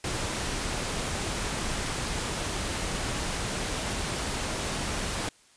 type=noise; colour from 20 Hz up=pink; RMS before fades=-31 dBFS; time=0.04-5.29 s; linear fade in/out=2 ms; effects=white hiss -59 dBFS RMS until 5.56 s + resampled to 22050 Hz